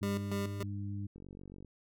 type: harmonic tone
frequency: 100.5 Hz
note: G2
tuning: 44 cents sharp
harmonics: 1 / 2 / 3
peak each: -37 / -43 / -47 dBFS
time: 0.01-1.07 s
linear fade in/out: 10 ms
type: tone with tremolo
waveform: 25% pulse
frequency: 200 Hz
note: G3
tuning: 35 cents sharp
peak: -30 dBFS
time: 0.03-0.63 s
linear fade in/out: 0 ms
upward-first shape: square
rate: 3.5 Hz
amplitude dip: 70%
type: click train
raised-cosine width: 3 ms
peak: -37 dBFS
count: 24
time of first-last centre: 1.16-1.647 s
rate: 47.2 Hz
effects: none